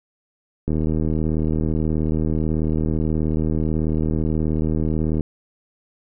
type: click train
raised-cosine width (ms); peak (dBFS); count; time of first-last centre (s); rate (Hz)
3; -10; 356; 0.68-5.208; 78.4
effects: none